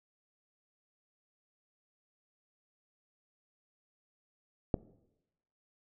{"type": "click", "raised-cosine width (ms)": 2, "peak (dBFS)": -14, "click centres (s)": 4.742, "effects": ["noise-tail reverb RT60 0.9 s tail -20 dB re dry"]}